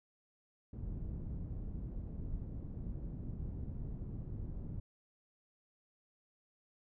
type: low-pass noise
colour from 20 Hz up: pink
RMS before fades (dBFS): -42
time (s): 0.73-4.8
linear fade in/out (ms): 5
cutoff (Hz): 190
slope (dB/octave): 12
effects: none